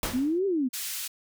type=noise with exponential decay; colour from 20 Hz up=pink; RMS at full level=-26 dBFS; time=0.03-0.39 s; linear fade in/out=1 ms; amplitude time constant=77 ms
type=exponential two-way sweep; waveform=sine; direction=up then down; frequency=240 to 404.7 to 240 Hz; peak=-23 dBFS; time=0.13-0.69 s; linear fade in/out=20 ms; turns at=0.46 s
type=band-pass noise; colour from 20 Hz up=white; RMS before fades=-34 dBFS; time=0.73-1.08 s; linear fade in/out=10 ms; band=2100 to 16000 Hz; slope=12 dB/octave
effects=none